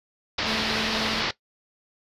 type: low-pass noise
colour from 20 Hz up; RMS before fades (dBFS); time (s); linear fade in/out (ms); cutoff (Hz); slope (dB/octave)
white; -27; 0.38-1.31; 5; 5000; 48
type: tone with tremolo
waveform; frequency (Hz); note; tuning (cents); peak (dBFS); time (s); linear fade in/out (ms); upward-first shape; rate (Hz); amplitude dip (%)
sawtooth; 220; A3; 0; -25; 0.44-1.24; 50; triangle; 3.8; 25
effects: noise-tail reverb RT60 0.1 s tail -17 dB re dry + resampled to 32000 Hz